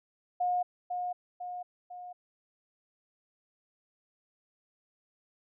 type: tone with echo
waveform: sine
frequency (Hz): 718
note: F5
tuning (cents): +48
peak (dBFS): -26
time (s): 0.4-0.63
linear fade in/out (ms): 10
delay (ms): 500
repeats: 3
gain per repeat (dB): -5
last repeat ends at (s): 2.13
effects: none